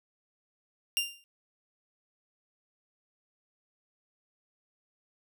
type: tone with exponential decay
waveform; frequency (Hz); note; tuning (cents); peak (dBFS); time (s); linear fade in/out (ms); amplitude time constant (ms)
sawtooth; 2792; F7; -1; -20; 0.97-1.24; 0; 57
effects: none